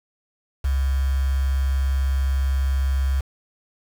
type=tone with quantisation; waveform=sine; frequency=67.3 Hz; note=C2; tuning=49 cents sharp; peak=-18 dBFS; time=0.64-3.21 s; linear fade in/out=10 ms; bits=6; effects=none